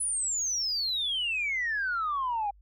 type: exponential sweep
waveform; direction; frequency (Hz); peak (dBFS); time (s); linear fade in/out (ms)
sine; down; 10160 to 791; -26; 0-2.51; 10
effects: tanh soft clip ceiling -23 dBFS + added 50 Hz sine -54 dBFS peak until 2.61 s